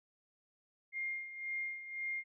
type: tone with tremolo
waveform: sine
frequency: 2120 Hz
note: C7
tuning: 22 cents sharp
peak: -35 dBFS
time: 0.92-2.24 s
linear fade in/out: 50 ms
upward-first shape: sine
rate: 1.9 Hz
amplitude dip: 70%
effects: none